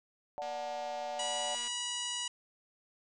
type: chord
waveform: sine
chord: D major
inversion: none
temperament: equal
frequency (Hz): 587.3 / 740 / 880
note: D5 / F#5 / A5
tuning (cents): 0 / 0 / 0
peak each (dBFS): -40 / -39 / -44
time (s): 0.38-1.55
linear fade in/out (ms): 0
type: click train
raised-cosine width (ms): 0.2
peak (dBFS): -32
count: 300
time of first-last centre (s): 0.42-1.676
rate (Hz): 238
type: harmonic tone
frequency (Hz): 972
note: B5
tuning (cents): -28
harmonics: 1 / 2 / 3 / 4 / 5 / 6 / 7 / 8 / 9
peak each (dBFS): -46 / -47 / -37 / -47 / -48 / -47 / -43 / -48 / -45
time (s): 1.19-2.28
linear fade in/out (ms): 5
effects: none